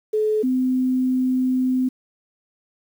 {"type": "tone pair in turn", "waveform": "sine", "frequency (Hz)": [429.6, 256.1], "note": ["A4", "C4"], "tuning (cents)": [-41, -37], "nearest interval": "major sixth", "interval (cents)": 896, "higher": "first", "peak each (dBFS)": -17, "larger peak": "neither", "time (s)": [[0.13, 0.43], [0.43, 1.89]], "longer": "second", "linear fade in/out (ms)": 10, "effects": ["8-bit"]}